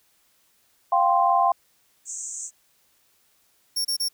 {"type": "chord", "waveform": "sine", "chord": "F suspended second", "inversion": "none", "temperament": "equal", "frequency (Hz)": [698.5, 784, 1046.5], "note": ["F5", "G5", "C6"], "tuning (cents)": [0, 0, 0], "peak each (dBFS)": -21, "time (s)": [0.92, 1.52], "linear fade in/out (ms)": 5}
{"type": "band-pass noise", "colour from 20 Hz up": "pink", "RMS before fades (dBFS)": -34, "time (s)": [2.05, 2.51], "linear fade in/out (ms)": 50, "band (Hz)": [6300, 8200], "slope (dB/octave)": 96}
{"type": "tone bursts", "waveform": "sawtooth", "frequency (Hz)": 5500, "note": "F8", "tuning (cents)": -27, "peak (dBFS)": -20, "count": 3, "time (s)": [3.76, 4.087], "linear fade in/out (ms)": 10, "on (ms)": 89, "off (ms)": 30}
{"effects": ["white hiss -64 dBFS RMS until 4.13 s"]}